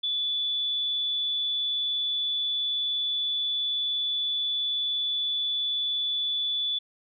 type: tone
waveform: sine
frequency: 3461 Hz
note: A7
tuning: 29 cents flat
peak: -25 dBFS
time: 0.03-6.79 s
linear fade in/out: 10 ms
effects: none